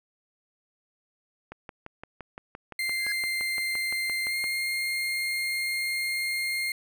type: click train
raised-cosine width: 0.5 ms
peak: -24 dBFS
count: 18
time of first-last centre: 1.52-4.441 s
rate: 5.82 Hz
type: tone with pitch glide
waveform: 35% pulse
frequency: 2093 to 2121 Hz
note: C7 to C7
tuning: 0 to +23 cents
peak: -25 dBFS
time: 2.79-6.72 s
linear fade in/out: 2 ms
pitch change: +23 cents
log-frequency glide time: 4.28-4.35 s
type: tone with exponential growth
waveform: triangle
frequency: 1661.2 Hz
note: G#6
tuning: in tune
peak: -27 dBFS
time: 2.94-3.12 s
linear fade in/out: 1 ms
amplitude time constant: 39 ms
effects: none